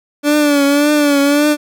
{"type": "tone with vibrato", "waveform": "30% pulse", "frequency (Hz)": 289.5, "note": "D4", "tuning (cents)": -25, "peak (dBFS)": -7, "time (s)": [0.23, 1.57], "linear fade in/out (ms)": 50, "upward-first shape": "triangle", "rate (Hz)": 1.8, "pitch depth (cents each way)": 66, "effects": []}